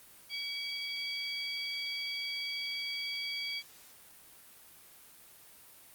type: tone cluster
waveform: sine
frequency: 2274 / 3312 / 4637 Hz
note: C#7 / G#7 / D8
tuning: +44 / -5 / -23 cents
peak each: -39 / -40 / -39 dBFS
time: 0.29-3.63 s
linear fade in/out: 50 ms
effects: white hiss -56 dBFS RMS until 5.94 s + Opus 32 kbps